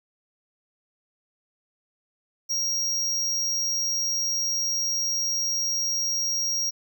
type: tone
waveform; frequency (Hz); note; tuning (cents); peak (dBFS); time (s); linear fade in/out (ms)
square; 5630; F8; +13; -24; 2.49-6.71; 20
effects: 11-bit